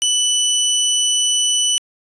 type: tone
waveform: 20% pulse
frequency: 2979 Hz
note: F#7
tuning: 11 cents sharp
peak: -9 dBFS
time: 0.02-1.78 s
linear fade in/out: 0 ms
effects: resampled to 22050 Hz